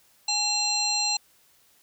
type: harmonic tone with a mistuned harmonic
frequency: 830.6 Hz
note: G#5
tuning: in tune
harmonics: 1 / 3 / 5 / 7 / 9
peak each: -32 / -33 / -25 / -34 / -30 dBFS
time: 0.28-1.17 s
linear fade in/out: 5 ms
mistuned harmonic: 3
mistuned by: +150 cents
effects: white hiss -61 dBFS RMS until 1.82 s